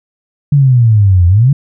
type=exponential two-way sweep; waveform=sine; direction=down then up; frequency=147.5 to 85.1 to 147.5 Hz; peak=-4 dBFS; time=0.52-1.53 s; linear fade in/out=5 ms; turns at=1.27 s; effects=none